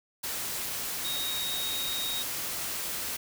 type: tone in noise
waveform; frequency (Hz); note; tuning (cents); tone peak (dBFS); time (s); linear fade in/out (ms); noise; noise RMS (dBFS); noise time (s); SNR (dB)
sine; 3756; A#7; +12; -32; 1.04-2.23; 10; white; -34; 0.23-3.17; -1
effects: none